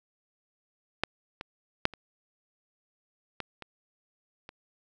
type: clicks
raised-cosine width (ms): 0.3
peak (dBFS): -9 / -21 / -6 / -28 / -18 / -25 / -27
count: 7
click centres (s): 1.036 / 1.411 / 1.854 / 1.937 / 3.403 / 3.623 / 4.491
effects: none